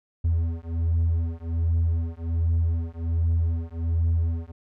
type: beating tone pair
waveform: triangle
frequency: 82.41 / 83.71 Hz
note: E2 / E2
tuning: 0 / +27 cents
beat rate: 1.3 Hz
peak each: -22 dBFS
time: 0.24-4.52 s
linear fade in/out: 10 ms
effects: tanh soft clip ceiling -13 dBFS